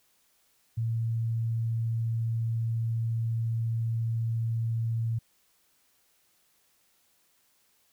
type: tone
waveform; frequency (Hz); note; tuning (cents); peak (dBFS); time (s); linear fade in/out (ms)
sine; 114.3; A#2; -34; -26; 0.77-5.19; 10
effects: white hiss -68 dBFS RMS until 7.92 s